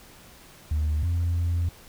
sine tone pair in turn, 76.3 / 85.64 Hz, D#2 / F2, -33 / -33 cents, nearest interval major second, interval 200 cents, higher second, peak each -20 dBFS, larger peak neither, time 0.71-1.03 / 1.03-1.69 s, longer second, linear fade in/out 5 ms, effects tanh soft clip ceiling -20 dBFS + pink hiss -50 dBFS RMS until 1.88 s

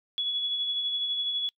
sine tone with tremolo, 3386 Hz, G#7, 33 cents sharp, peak -25 dBFS, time 0.18-1.49 s, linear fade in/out 0 ms, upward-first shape sine, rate 12 Hz, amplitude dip 35%, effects noise-tail reverb RT60 0.1 s tail -25 dB re dry

